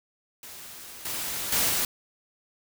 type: noise with level steps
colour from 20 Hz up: white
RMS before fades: -43 / -32 / -24 / -26 dBFS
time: 0.43-1.85 s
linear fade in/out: 2 ms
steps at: 1.05 / 1.52 / 1.69 s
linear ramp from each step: 5 ms
effects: none